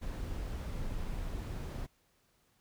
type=noise; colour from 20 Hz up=brown; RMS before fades=-38 dBFS; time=0.01-1.87 s; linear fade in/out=20 ms; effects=pink hiss -72 dBFS RMS until 2.6 s